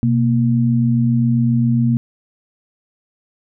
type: tone pair together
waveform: sine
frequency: 125.71 / 233.1 Hz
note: B2 / A#3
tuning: +31 / 0 cents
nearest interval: major seventh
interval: 1069 cents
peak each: -15 dBFS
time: 0.03-1.97 s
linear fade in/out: 0 ms
effects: none